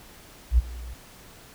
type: tone with ADSR envelope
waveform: sine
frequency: 59.9 Hz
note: A#1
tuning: 48 cents sharp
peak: -12 dBFS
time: 0.51-0.94 s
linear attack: 72 ms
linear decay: 23 ms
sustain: -22 dB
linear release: 7 ms
effects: pink hiss -49 dBFS RMS until 1.54 s